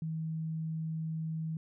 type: tone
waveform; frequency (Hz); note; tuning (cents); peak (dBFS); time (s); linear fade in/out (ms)
sine; 160; D#3; +49; -33; 0.02-1.57; 2
effects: none